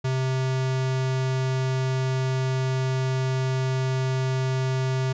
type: tone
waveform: square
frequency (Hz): 130.81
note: C3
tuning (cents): 0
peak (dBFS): -23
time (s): 0.04-5.13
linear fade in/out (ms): 10
effects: resampled to 16000 Hz